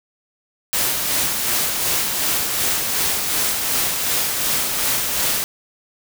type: noise with tremolo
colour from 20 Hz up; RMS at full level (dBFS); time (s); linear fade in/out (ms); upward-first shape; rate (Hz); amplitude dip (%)
white; -19; 0.73-5.44; 0; sine; 2.7; 35
effects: none